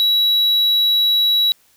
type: tone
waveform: triangle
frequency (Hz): 3900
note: B7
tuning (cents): -23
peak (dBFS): -11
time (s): 0-1.52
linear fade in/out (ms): 0
effects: white hiss -56 dBFS RMS until 1.76 s